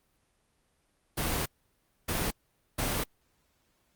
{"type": "noise bursts at uneven times", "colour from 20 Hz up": "pink", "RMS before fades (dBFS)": -30, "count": 3, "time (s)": [[1.17, 1.46], [2.08, 2.31], [2.78, 3.04]], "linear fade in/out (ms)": 10, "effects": ["pink hiss -72 dBFS RMS until 3.95 s", "Opus 32 kbps"]}